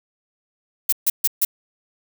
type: noise bursts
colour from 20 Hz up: violet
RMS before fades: -17 dBFS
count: 4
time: 0.89-1.45 s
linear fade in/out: 5 ms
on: 35 ms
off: 140 ms
effects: none